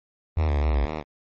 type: tone with vibrato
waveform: 5% pulse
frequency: 74.7 Hz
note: D2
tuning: 30 cents sharp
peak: -17 dBFS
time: 0.36-1.04 s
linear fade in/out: 50 ms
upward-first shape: square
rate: 3.9 Hz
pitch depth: 67 cents each way
type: linear sweep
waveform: sine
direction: down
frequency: 84 to 57.4 Hz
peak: -19 dBFS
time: 0.37-0.85 s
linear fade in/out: 0 ms
effects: low-pass 3000 Hz 12 dB/octave + MP3 32 kbps